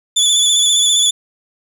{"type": "tone with vibrato", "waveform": "25% pulse", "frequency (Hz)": 3467, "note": "A7", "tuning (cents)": -26, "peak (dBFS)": -6, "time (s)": [0.16, 1.11], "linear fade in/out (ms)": 10, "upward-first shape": "square", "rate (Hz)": 15, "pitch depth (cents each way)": 33, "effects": []}